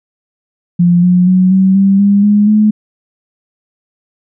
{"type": "tone with pitch steps", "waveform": "sine", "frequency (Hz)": [174.61, 179.62, 184.78, 190.08, 195.54, 201.2, 206.9, 212.9], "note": ["F3", "F3", "F#3", "F#3", "G3", "G3", "G#3", "G#3"], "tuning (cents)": [0, 49, -2, 47, -4, 45, -6, 43], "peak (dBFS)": -5, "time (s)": [0.79, 2.71], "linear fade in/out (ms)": 10, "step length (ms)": 240, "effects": []}